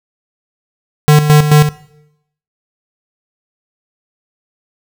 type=tone with tremolo; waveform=square; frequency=150 Hz; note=D3; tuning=37 cents sharp; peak=-4 dBFS; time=1.08-1.69 s; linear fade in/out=0 ms; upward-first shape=square; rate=4.6 Hz; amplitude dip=65%; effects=noise-tail reverb RT60 0.8 s tail -19 dB re dry